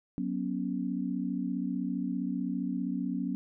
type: chord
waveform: sine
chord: F# suspended fourth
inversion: none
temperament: equal with one note detuned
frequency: 185 / 241.9 / 277.2 Hz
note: F#3 / B3 / C#4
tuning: 0 / -36 / 0 cents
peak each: -34 dBFS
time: 0.18-3.35 s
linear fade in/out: 0 ms
effects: none